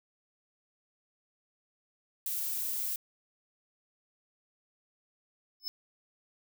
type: noise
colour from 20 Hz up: violet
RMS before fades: -34 dBFS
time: 2.26-2.96 s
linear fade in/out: 2 ms
type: tone with exponential growth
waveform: square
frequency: 5220 Hz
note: E8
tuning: 18 cents flat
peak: -29 dBFS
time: 5.6-5.68 s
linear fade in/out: 0 ms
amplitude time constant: 16 ms
effects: none